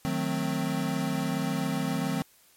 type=chord; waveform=square; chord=D# diminished seventh; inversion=none; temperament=equal with one note detuned; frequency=155.56 / 182.87 / 220 / 261.6 Hz; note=D#3 / F#3 / A3 / C4; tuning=0 / -20 / 0 / 0 cents; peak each=-33 / -33 / -35 / -32 dBFS; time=0.05-2.22 s; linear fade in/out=0 ms; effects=white hiss -60 dBFS RMS until 2.56 s + MP3 64 kbps